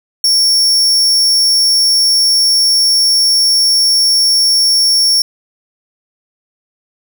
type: tone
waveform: 40% pulse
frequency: 5480 Hz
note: F8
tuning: 34 cents flat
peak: -7 dBFS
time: 0.24-5.22 s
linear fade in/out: 2 ms
effects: none